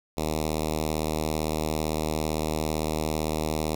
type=tone with notch filter; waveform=5% pulse; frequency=77.78 Hz; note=D#2; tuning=in tune; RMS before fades=-28 dBFS; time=0.17-3.75 s; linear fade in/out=5 ms; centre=1600 Hz; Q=0.72; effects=9-bit